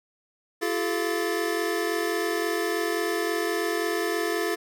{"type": "tone cluster", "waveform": "square", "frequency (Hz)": [340.1, 385.9, 429.5, 691, 1757], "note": ["F4", "G4", "A4", "F5", "A6"], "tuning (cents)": [-46, -27, -42, -19, -3], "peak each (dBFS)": [-30, -34, -30, -35, -34], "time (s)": [0.61, 4.56], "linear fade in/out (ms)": 20, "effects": []}